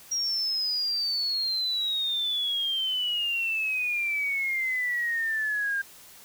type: exponential sweep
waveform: sine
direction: down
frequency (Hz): 5670 to 1596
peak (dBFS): -25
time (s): 0.11-5.82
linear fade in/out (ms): 10
effects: white hiss -50 dBFS RMS until 6.24 s